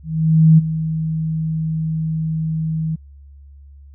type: tone with ADSR envelope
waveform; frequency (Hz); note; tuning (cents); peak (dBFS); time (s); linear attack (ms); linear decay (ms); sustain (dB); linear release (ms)
sine; 159.3; D#3; +41; -5; 0.03-2.96; 550; 22; -13; 12
effects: added 70 Hz sine -39 dBFS peak until 3.94 s